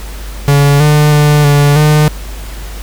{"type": "tone with pitch steps", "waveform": "45% pulse", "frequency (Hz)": [142.3, 149.6, 148.3, 144.2, 151.2], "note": ["C#3", "D3", "D3", "D3", "D#3"], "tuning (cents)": [46, 32, 17, -31, -49], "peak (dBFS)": -5, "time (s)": [0.48, 2.08], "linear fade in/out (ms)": 0, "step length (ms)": 320, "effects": ["added 50 Hz sine -22 dBFS peak until 2.82 s", "pink hiss -31 dBFS RMS until 2.82 s"]}